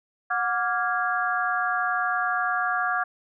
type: tone cluster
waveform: sine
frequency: 730 / 1167 / 1396 / 1648 Hz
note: F#5 / D6 / F6 / G#6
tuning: -24 / -11 / -1 / -14 cents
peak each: -28 dBFS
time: 0.3-3.04 s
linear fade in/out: 10 ms
effects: none